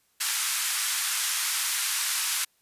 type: band-pass noise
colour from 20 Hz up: white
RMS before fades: -28 dBFS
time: 0.2-2.45 s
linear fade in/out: 10 ms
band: 1100 to 12000 Hz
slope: 24 dB/octave
effects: white hiss -68 dBFS RMS until 2.61 s + resampled to 32000 Hz